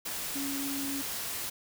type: tone in noise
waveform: sine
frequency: 277.2 Hz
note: C#4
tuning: in tune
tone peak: -34 dBFS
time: 0.35-1.02 s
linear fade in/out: 10 ms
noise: white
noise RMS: -36 dBFS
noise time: 0.05-1.5 s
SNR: -1 dB
effects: none